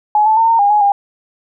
sine tone with pitch steps, 844 / 872 / 906 / 915 / 811 / 838 / 806 Hz, G#5 / A5 / A#5 / A#5 / G#5 / G#5 / G5, +28 / -16 / -50 / -32 / -41 / +15 / +48 cents, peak -8 dBFS, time 0.15-0.92 s, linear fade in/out 2 ms, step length 110 ms, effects none

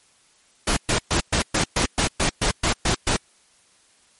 pink noise bursts, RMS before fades -20 dBFS, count 12, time 0.67-3.166 s, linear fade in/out 5 ms, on 98 ms, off 120 ms, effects white hiss -58 dBFS RMS until 4.19 s + MP3 48 kbps

